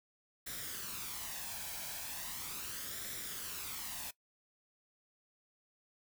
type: noise with flanger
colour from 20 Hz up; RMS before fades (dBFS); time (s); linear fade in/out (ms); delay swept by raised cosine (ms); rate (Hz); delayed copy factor
white; -43; 0.46-4.11; 10; 0.54 to 1.27; 0.38; +0.55
effects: noise-tail reverb RT60 0.1 s tail -19 dB re dry